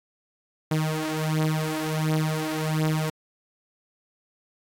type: beating tone pair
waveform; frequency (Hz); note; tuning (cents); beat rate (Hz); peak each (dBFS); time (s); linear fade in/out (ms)
sawtooth; 155.56 / 156.96; D#3 / D#3; 0 / +15; 1.4; -22 / -23; 0.71-3.1; 5
effects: AAC 64 kbps